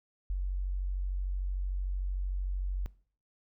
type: tone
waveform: sine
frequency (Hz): 46.63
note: F#1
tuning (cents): +14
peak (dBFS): -29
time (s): 0.3-2.86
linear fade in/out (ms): 0
effects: noise-tail reverb RT60 0.5 s tail -21 dB re dry